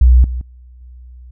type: tone with level steps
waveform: sine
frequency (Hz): 61.74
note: B1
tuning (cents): 0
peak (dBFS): -4 / -18 / -37 / -34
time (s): 0.01-1.31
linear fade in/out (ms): 5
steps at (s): 0.24 / 0.41 / 0.81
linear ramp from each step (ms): 2
effects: none